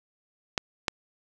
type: clicks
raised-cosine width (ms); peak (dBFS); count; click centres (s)
0.2; -7; 2; 0.578 / 0.882
effects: none